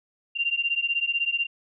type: beating tone pair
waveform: sine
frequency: 2770 / 2786 Hz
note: F7 / F7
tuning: -15 / -5 cents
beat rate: 16 Hz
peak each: -26 dBFS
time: 0.35-1.47 s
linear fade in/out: 20 ms
effects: none

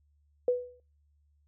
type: tone with exponential decay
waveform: sine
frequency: 493.9 Hz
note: B4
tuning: in tune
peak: -20 dBFS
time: 0.48-0.8 s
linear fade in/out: 2 ms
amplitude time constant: 69 ms
effects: noise-tail reverb RT60 0.3 s tail -25 dB re dry + added 73 Hz sine -65 dBFS peak until 1.47 s

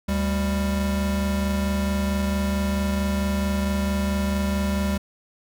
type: tone pair together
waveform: square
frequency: 74.2 / 198.1 Hz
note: D2 / G3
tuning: +18 / +18 cents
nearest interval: octave + perfect fourth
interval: 1700 cents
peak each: -26 / -24 dBFS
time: 0.08-4.98 s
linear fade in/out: 10 ms
effects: none

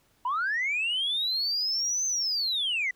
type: linear two-way sweep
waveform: sine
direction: up then down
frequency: 940 to 6260 to 1941 Hz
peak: -24 dBFS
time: 0.25-2.91 s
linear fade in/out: 5 ms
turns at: 2.06 s
effects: tanh soft clip ceiling -22 dBFS + pink hiss -66 dBFS RMS until 2.95 s

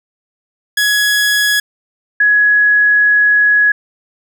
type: tone pair in turn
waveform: sawtooth / sine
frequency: 1678 / 1678 Hz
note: G#6 / G#6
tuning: +17 / +17 cents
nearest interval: unison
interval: 0 cents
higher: neither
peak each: -7 dBFS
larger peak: neither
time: 0.77-1.6 / 2.2-3.72 s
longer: second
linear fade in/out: 5 ms
effects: none

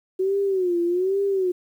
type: tone with vibrato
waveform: sine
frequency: 370 Hz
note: F#4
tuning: in tune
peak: -19 dBFS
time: 0.19-1.52 s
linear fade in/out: 10 ms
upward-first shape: sine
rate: 1.2 Hz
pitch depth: 130 cents each way
effects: 9-bit

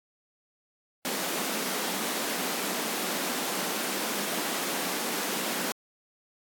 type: high-pass noise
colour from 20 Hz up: pink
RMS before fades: -31 dBFS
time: 1.05-5.72 s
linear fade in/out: 0 ms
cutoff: 190 Hz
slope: 48 dB/octave
effects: AAC 64 kbps

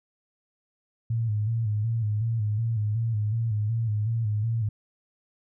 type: tone with vibrato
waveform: sine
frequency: 110 Hz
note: A2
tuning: in tune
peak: -23 dBFS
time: 1.1-4.69 s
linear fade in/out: 5 ms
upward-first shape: square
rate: 2.7 Hz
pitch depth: 72 cents each way
effects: none

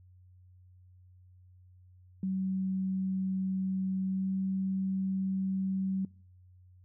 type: tone with pitch glide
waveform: sine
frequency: 189.4 to 190.94 Hz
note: F#3 to G3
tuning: +41 to -45 cents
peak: -29 dBFS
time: 2.23-6.05 s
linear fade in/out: 2 ms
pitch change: +14 cents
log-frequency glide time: 3.99-4.33 s
effects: noise-tail reverb RT60 0.6 s tail -24 dB re dry + added 91 Hz sine -55 dBFS peak until 6.84 s

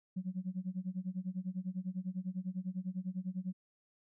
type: tone with tremolo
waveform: sine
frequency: 185 Hz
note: F#3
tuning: in tune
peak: -32 dBFS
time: 0.16-3.53 s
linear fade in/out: 10 ms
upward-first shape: sine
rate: 10 Hz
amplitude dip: 95%
effects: tanh soft clip ceiling -29 dBFS

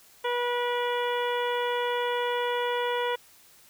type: harmonic tone with a mistuned harmonic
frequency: 486.1 Hz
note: B4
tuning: 28 cents flat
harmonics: 1 / 2 / 3 / 4 / 5 / 6 / 7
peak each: -28 / -30 / -36 / -37 / -41 / -39 / -40 dBFS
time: 0.24-3.16 s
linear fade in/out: 10 ms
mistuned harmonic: 5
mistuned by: -37 cents
effects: white hiss -56 dBFS RMS until 3.69 s

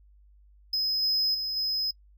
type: tone with level steps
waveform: triangle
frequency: 5080 Hz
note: D#8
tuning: 35 cents sharp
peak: -23 / -21 / -27 / -24 dBFS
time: 0.73-1.91 s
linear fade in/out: 5 ms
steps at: 1.02 / 1.34 / 1.56 s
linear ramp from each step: 10 ms
effects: noise-tail reverb RT60 0.1 s tail -26 dB re dry + added 50 Hz sine -54 dBFS peak until 2.17 s

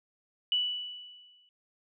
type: tone with exponential decay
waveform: sine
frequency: 2960 Hz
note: F#7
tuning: in tune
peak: -23 dBFS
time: 0.52-1.49 s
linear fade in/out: 1 ms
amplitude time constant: 210 ms
effects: none

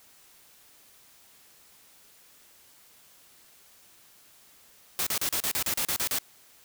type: noise bursts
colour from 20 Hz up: white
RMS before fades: -28 dBFS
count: 11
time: 4.99-6.186 s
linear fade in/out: 0 ms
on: 76 ms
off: 36 ms
effects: white hiss -57 dBFS RMS until 6.64 s

